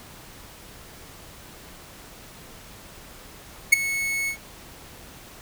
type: tone with ADSR envelope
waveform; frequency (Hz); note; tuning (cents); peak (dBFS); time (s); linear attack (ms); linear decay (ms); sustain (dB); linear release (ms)
45% pulse; 2200; C#7; -14; -7; 3.72-4.37; 11; 12; -17; 88
effects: pink hiss -45 dBFS RMS until 5.41 s